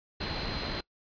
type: tone in noise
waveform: sine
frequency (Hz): 4115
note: C8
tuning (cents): -30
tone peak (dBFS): -41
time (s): 0.2-0.81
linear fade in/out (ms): 10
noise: pink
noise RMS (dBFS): -34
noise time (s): 0.2-0.81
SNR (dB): -10
effects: noise-tail reverb RT60 0.1 s tail -23 dB re dry + resampled to 11025 Hz